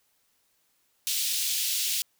pink high-pass noise, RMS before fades -28 dBFS, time 1.07-2.02 s, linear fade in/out 0 ms, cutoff 3100 Hz, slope 24 dB/octave, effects white hiss -70 dBFS RMS until 2.19 s

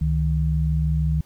sine tone pair together, 69.29 / 155.56 Hz, C#2 / D#3, 0 / 0 cents, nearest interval octave + major second, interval 1400 cents, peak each -21 dBFS, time 0.01-1.21 s, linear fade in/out 5 ms, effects pink hiss -57 dBFS RMS until 1.25 s

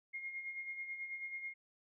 sine tone with tremolo, 2138 Hz, C7, 37 cents sharp, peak -39 dBFS, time 0.13-1.54 s, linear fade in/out 20 ms, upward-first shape sine, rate 9.2 Hz, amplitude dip 55%, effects none

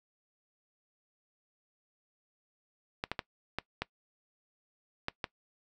clicks, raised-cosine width 0.3 ms, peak -16 dBFS, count 7, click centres 3.039 / 3.116 / 3.192 / 3.586 / 3.82 / 5.084 / 5.242 s, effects noise-tail reverb RT60 0.1 s tail -21 dB re dry

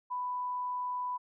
sine tone, 993 Hz, B5, 9 cents sharp, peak -32 dBFS, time 0.1-1.18 s, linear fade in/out 20 ms, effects none

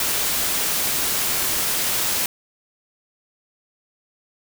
white noise, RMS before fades -22 dBFS, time 0-2.26 s, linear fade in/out 2 ms, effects none

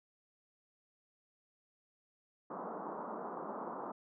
white band-pass noise, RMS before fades -43 dBFS, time 2.5-3.92 s, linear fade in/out 5 ms, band 180 to 1200 Hz, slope 48 dB/octave, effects none

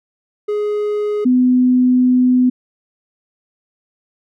triangle / sine tone pair in turn, 417.6 / 251.6 Hz, G#4 / B3, +10 / +32 cents, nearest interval major sixth, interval 878 cents, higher first, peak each -14 / -9 dBFS, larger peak second, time 0.48-1.25 / 1.25-2.5 s, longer second, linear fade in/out 10 ms, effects none

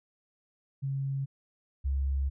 sine tone pair in turn, 136.6 / 68.3 Hz, C#3 / C#2, -25 / -25 cents, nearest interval octave, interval 1200 cents, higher first, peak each -29 / -26 dBFS, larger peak second, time 0.82-1.26 / 1.84-2.3 s, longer second, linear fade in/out 20 ms, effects none

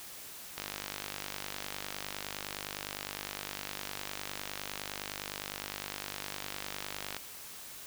click train, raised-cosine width 0.2 ms, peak -19 dBFS, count 329, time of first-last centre 0.58-7.166 s, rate 49.8 Hz, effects white hiss -47 dBFS RMS until 7.86 s

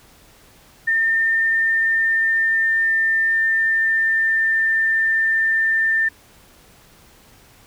sine tone with pitch glide, 1808 to 1792.4 Hz, A6 to A6, +47 to +32 cents, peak -15 dBFS, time 0.87-6.09 s, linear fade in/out 10 ms, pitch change -15 cents, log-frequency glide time 1.38-4.68 s, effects pink hiss -50 dBFS RMS until 7.66 s

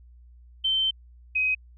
sine tone pair in turn, 3099 / 2523 Hz, G7 / D#7, -21 / +23 cents, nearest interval major third, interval 356 cents, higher first, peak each -21 dBFS, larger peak neither, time 0.64-0.91 / 1.35-1.55 s, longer first, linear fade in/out 10 ms, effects added 60 Hz sine -48 dBFS peak until 1.77 s

